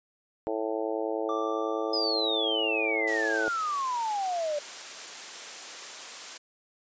harmonic tone, 110 Hz, A2, in tune, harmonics 3 / 4 / 5 / 6 / 7 / 8, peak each -34 / -32 / -34 / -36 / -39 / -41 dBFS, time 0.47-3.48 s, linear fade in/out 0 ms
triangle tone with exponential decay, 1174.7 Hz, D6, in tune, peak -29 dBFS, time 1.29-4.51 s, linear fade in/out 2 ms, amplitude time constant 700 ms
sine exponential sweep, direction down, 5080 to 576 Hz, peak -27 dBFS, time 1.93-4.59 s, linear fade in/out 5 ms
white high-pass noise, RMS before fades -40 dBFS, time 3.07-6.38 s, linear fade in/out 10 ms, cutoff 380 Hz, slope 12 dB/octave
effects resampled to 16000 Hz

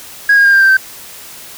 sine tone with pitch steps, 1648 / 1628.1 / 1608.5 / 1589.1 / 1569.9 / 1551 Hz, G#6 / G#6 / G6 / G6 / G6 / G6, -14 / -35 / +44 / +23 / +2 / -19 cents, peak -3 dBFS, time 0.29-0.77 s, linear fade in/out 5 ms, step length 80 ms, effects tanh soft clip ceiling -3 dBFS + white hiss -33 dBFS RMS until 1.57 s

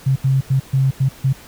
sine tone bursts at uneven times, 134 Hz, C3, 42 cents sharp, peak -12 dBFS, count 6, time 0.06-0.16 / 0.24-0.41 / 0.5-0.6 / 0.73-0.91 / 1-1.09 / 1.24-1.33 s, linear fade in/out 10 ms, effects pink hiss -42 dBFS RMS until 1.47 s

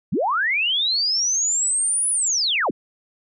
sine linear two-way sweep, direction up then down, 116.54 to 10060 to 116.54 Hz, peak -18 dBFS, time 0.12-2.71 s, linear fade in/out 10 ms, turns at 2.1 s, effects none

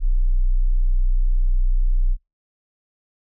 sine tone, 30.87 Hz, B0, in tune, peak -14 dBFS, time 0-2.17 s, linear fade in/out 50 ms, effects noise-tail reverb RT60 0.2 s tail -23 dB re dry

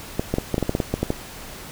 clicks, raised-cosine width 2 ms, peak -7 dBFS, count 12, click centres 0.195 / 0.34 / 0.384 / 0.543 / 0.581 / 0.627 / 0.694 / 0.751 / 0.802 / 0.94 / 1.03 / 1.104 s, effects pink hiss -38 dBFS RMS until 1.71 s

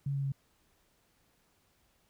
sine tone with pitch steps, 139.8 / 138.51 / 137.24 Hz, C#3 / C#3 / C#3, +15 / -1 / -17 cents, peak -30 dBFS, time 0.06-0.321 s, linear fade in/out 5 ms, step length 87 ms, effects pink hiss -71 dBFS RMS until 2.09 s

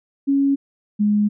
sine tone pair in turn, 277.2 / 208.2 Hz, C#4 / G#3, 0 / +5 cents, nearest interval perfect fourth, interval 495 cents, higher first, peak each -14 / -14 dBFS, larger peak neither, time 0.27-0.56 / 0.99-1.29 s, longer second, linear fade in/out 20 ms, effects none

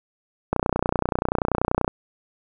click train, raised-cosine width 1 ms, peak -6 dBFS, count 42, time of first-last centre 0.53-1.879 s, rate 30.4 Hz, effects none

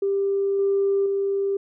sine tone with level steps, 395.4 Hz, G4, 15 cents sharp, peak -19 / -17 / -20 dBFS, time 0.02-1.57 s, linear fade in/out 5 ms, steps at 0.59 / 1.06 s, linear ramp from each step 2 ms, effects tanh soft clip ceiling -13 dBFS

